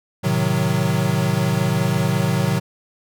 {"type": "chord", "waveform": "square", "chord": "A diminished seventh", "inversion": "none", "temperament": "equal with one note detuned", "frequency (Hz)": [110, 130.81, 156.1, 185], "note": ["A2", "C3", "Eb3", "Gb3"], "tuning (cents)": [0, 0, 6, 0], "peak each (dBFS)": [-25, -23, -23, -23], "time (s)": [0.23, 2.6], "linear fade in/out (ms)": 20, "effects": []}